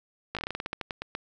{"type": "slowing click train", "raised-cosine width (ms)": 0.3, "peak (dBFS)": -16, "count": 15, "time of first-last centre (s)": [0.35, 1.151], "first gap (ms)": 17, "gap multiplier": 1.17, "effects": []}